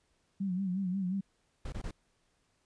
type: tone with vibrato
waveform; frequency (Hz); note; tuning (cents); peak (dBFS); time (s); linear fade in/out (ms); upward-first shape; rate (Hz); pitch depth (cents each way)
sine; 188; F#3; +28; -30; 0.4-1.21; 10; sine; 5.6; 90
type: noise bursts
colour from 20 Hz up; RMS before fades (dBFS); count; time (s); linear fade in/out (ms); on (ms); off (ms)
brown; -38; 3; 1.65-1.911; 5; 73; 21
effects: pink hiss -74 dBFS RMS until 2.65 s + resampled to 22050 Hz